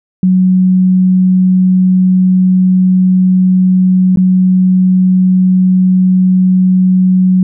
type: tone with dropouts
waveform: sine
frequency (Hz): 185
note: F#3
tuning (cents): 0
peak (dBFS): -5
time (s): 0.23-7.43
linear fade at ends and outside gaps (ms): 2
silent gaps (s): 4.16-4.172
effects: none